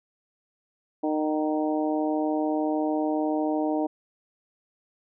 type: harmonic tone with a mistuned harmonic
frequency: 153.6 Hz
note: D#3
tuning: 22 cents flat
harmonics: 2 / 3 / 4 / 5 / 6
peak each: -25 / -33 / -30 / -32 / -37 dBFS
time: 1.03-3.87 s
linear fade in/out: 10 ms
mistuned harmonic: 6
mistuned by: +23 cents
effects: none